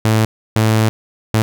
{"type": "tone bursts at uneven times", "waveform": "sawtooth", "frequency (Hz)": 110, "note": "A2", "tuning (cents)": 0, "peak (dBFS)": -7, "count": 3, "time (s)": [[0.05, 0.25], [0.56, 0.89], [1.34, 1.42]], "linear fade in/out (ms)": 0, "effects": []}